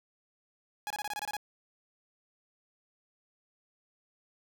sawtooth tone bursts, 833 Hz, G#5, 5 cents sharp, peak -30 dBFS, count 9, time 0.87-1.367 s, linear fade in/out 0 ms, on 33 ms, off 25 ms, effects none

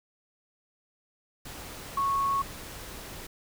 sine tone in noise, 1104 Hz, C#6, 7 cents flat, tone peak -24 dBFS, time 1.97-2.42 s, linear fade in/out 5 ms, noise pink, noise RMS -42 dBFS, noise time 1.45-3.27 s, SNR +15 dB, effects none

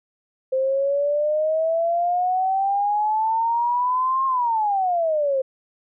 sine exponential two-way sweep, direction up then down, 520 to 1073 to 520 Hz, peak -18 dBFS, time 0.52-5.42 s, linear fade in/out 10 ms, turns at 4.26 s, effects none

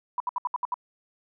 sine tone bursts, 987.8 Hz, B5, in tune, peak -24 dBFS, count 7, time 0.18-0.742 s, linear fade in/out 2 ms, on 22 ms, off 68 ms, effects none

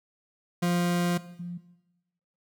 40% pulse / sine tone pair in turn, 175 / 175 Hz, F3 / F3, +4 / +4 cents, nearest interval unison, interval 0 cents, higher neither, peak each -22 / -33 dBFS, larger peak first, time 0.62-1.18 / 1.39-1.58 s, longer first, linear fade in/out 10 ms, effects noise-tail reverb RT60 1.0 s tail -17 dB re dry

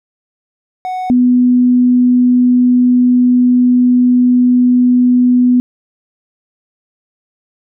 triangle / sine tone pair in turn, 740 / 247.9 Hz, F#5 / B3, 0 / +7 cents, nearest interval octave + perfect fifth, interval 1893 cents, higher first, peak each -15 / -6 dBFS, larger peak second, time 0.85-1.1 / 1.1-5.6 s, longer second, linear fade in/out 0 ms, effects none

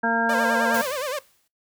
harmonic tone, 229.9 Hz, A#3, 24 cents flat, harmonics 1 / 2 / 3 / 4 / 6 / 7, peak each -26 / -30 / -27 / -26 / -30 / -24 dBFS, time 0.03-0.82 s, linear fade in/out 10 ms
sawtooth tone with vibrato, 552 Hz, C#5, 7 cents flat, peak -22 dBFS, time 0.29-1.19 s, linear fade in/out 5 ms, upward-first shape sine, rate 9.6 Hz, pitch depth 170 cents each way
white noise with exponential decay, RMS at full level -30 dBFS, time 0.74-1.48 s, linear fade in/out 5 ms, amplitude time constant 160 ms
effects noise-tail reverb RT60 0.2 s tail -20 dB re dry

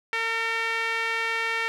sawtooth tone with band-pass filter, 454.6 Hz, A#4, 43 cents flat, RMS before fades -27 dBFS, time 0.13-1.68 s, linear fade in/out 0 ms, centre 2100 Hz, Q 2.5, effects none

